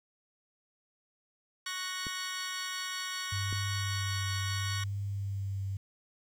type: chord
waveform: 15% pulse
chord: F# major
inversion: second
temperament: equal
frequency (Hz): 1108.7 / 1480 / 1864.7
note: C#6 / F#6 / A#6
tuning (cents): 0 / 0 / 0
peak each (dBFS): -33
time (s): 1.66-4.84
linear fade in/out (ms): 5
type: clicks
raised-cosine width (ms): 3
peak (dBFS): -28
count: 2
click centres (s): 2.068 / 3.527
type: tone with vibrato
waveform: sine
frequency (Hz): 98.7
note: G2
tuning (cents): +12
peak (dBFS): -32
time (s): 3.32-5.77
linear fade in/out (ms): 5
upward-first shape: triangle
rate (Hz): 0.74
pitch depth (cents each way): 26
effects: low-pass 11000 Hz 12 dB/octave + 10-bit